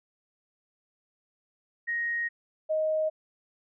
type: tone pair in turn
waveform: sine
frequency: 1874 / 625.4 Hz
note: A#6 / D#5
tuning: +9 / +9 cents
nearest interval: octave + perfect fifth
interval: 1900 cents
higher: first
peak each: -27 / -24 dBFS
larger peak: second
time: 1.87-2.29 / 2.69-3.1 s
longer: first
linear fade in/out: 20 ms
effects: none